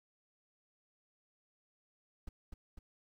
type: noise with echo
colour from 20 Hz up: brown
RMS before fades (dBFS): -42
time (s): 2.27-2.29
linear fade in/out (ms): 5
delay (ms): 250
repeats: 2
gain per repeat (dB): -3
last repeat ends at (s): 2.79
effects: none

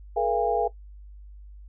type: tone cluster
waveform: sine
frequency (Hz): 427 / 477.7 / 685 / 810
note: G#4 / A#4 / F5 / G#5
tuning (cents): +48 / +42 / -34 / -43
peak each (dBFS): -27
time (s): 0.16-0.68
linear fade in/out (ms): 10
effects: noise-tail reverb RT60 0.1 s tail -17 dB re dry + added 50 Hz sine -42 dBFS peak until 1.68 s

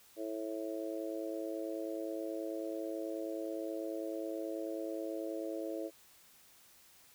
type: harmonic tone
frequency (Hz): 109.3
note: A2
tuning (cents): -11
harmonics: 3 / 4 / 5 / 6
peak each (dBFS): -40 / -44 / -42 / -45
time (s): 0.16-5.91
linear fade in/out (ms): 50
effects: white hiss -62 dBFS RMS until 7.14 s

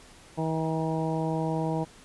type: harmonic tone with a mistuned harmonic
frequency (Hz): 160.4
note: E3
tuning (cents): -47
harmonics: 1 / 2 / 3 / 4 / 5 / 6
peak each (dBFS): -29 / -32 / -34 / -35 / -36 / -37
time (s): 0.37-1.85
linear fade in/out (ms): 20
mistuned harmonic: 6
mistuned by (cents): -21
effects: pink hiss -52 dBFS RMS until 2.04 s + resampled to 24000 Hz

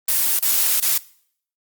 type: noise with dropouts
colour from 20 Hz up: blue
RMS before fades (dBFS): -18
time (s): 0.08-0.98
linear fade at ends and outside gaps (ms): 5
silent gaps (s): 0.391-0.423 / 0.802-0.823
effects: noise-tail reverb RT60 0.6 s tail -21 dB re dry + Opus 24 kbps

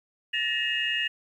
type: tone cluster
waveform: sine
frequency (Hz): 1746 / 1877 / 2595 / 2842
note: A6 / A#6 / E7 / F7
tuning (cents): -14 / +11 / -28 / +30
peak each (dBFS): -33 / -30 / -33 / -27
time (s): 0.33-1.08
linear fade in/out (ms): 10
effects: tanh soft clip ceiling -15 dBFS + 10-bit

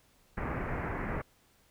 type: low-pass noise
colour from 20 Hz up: pink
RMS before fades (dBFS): -35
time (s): 0.37-1.22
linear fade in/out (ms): 10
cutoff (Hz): 2200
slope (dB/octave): 48
effects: pink hiss -66 dBFS RMS until 1.7 s

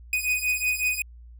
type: beating tone pair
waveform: 45% pulse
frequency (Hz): 2489 / 2494.4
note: D#7 / D#7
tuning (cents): 0 / +4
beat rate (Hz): 5.4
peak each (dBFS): -26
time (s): 0.13-1.02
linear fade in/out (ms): 2
effects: added 59 Hz sine -43 dBFS peak until 1.39 s

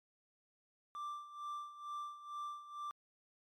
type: tone with tremolo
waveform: triangle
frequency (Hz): 1178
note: D6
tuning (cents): +5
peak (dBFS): -38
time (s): 0.95-2.91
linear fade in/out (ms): 0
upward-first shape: sine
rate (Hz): 2.2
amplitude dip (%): 75
effects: MP3 96 kbps

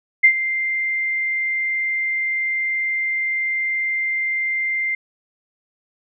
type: tone with ADSR envelope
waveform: sine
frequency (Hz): 2093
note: C7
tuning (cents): 0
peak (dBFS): -6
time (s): 0.23-4.95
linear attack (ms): 16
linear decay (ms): 78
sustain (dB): -13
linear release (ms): 4
effects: none

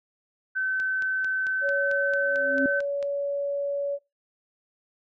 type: tone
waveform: sine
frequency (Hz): 1530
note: G6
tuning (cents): -42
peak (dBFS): -24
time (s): 0.55-2.81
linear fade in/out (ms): 20
type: click train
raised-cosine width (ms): 0.2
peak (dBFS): -24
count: 11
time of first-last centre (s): 0.8-3.027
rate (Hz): 4.49
type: tone with pitch glide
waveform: sine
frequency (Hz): 561 to 565.6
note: C#5 to C#5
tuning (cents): +21 to +35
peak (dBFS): -25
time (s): 1.61-3.99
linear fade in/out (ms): 50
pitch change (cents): +14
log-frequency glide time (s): 2.29-2.69
type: tone with exponential growth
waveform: sine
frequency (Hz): 270.2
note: C#4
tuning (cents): -44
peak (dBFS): -20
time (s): 2.2-2.66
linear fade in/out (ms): 1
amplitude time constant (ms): 98
effects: noise-tail reverb RT60 0.2 s tail -19 dB re dry

